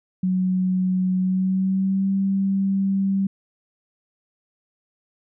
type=tone with pitch glide; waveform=sine; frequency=185 to 194.65 Hz; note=F#3 to G3; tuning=0 to -12 cents; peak=-18 dBFS; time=0.23-3.27 s; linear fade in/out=5 ms; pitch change=+88 cents; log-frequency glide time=1.18-2.11 s; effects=none